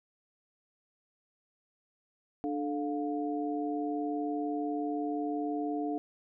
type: tone cluster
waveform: sine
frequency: 295.7 / 436.3 / 708 Hz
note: D4 / A4 / F5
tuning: +12 / -15 / +23 cents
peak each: -32 / -38 / -37 dBFS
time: 2.44-5.98 s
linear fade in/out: 0 ms
effects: none